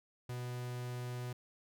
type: tone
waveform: 45% pulse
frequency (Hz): 123.47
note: B2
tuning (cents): 0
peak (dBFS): -39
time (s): 0.29-1.33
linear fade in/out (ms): 5
effects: none